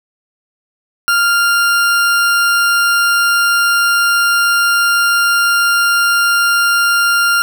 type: tone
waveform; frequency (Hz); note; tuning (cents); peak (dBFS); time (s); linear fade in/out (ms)
40% pulse; 1396.9; F6; 0; -9; 1.08-7.42; 0
effects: none